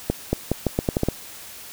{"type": "accelerating click train", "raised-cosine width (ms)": 2, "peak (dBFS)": -6, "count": 9, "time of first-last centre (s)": [0.1, 1.086], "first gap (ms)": 230, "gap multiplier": 0.81, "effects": ["white hiss -40 dBFS RMS until 1.72 s"]}